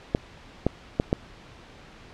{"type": "clicks", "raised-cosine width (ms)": 2, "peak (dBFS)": -7, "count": 4, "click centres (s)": [0.149, 0.666, 0.999, 1.129], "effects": ["pink hiss -48 dBFS RMS until 2.13 s", "low-pass 4000 Hz 12 dB/octave"]}